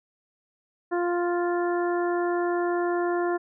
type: harmonic tone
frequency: 349.7 Hz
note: F4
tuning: 2 cents sharp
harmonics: 1 / 2 / 3 / 4 / 5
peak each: -24 / -30 / -34 / -36 / -38 dBFS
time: 0.91-3.38 s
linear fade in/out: 20 ms
effects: none